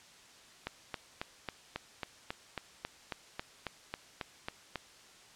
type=click train; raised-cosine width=0.3 ms; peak=-20 dBFS; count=16; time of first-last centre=0.67-4.757 s; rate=3.67 Hz; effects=white hiss -57 dBFS RMS until 5.35 s + low-pass 7000 Hz 12 dB/octave